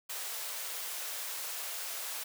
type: high-pass noise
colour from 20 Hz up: white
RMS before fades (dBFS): -39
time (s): 0.09-2.24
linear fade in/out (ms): 10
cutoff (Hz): 470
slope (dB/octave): 24
effects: none